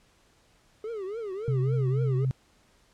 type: tone with vibrato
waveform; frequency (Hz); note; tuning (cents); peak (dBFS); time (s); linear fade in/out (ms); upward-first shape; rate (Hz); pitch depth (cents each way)
triangle; 416.9; G#4; +7; -30; 0.84-2.25; 2; triangle; 3.6; 230
type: tone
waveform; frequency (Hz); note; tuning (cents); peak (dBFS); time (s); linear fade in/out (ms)
sine; 130.81; C3; 0; -23; 1.48-2.31; 0
effects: pink hiss -63 dBFS RMS until 2.93 s + low-pass 9000 Hz 12 dB/octave